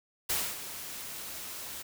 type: noise with ADSR envelope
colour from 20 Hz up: white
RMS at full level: -29 dBFS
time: 0.29-1.83 s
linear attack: 12 ms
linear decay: 250 ms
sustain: -12 dB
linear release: 17 ms
effects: none